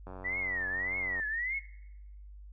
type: click train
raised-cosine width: 1 ms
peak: -31 dBFS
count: 106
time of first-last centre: 0.07-1.198 s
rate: 93.1 Hz
type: tone with vibrato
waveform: sine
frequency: 1930 Hz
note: B6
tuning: 40 cents flat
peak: -31 dBFS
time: 0.24-1.6 s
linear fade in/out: 20 ms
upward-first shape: triangle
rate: 1.7 Hz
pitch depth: 230 cents each way
effects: noise-tail reverb RT60 0.9 s tail -19 dB re dry + added 50 Hz sine -46 dBFS peak until 2.52 s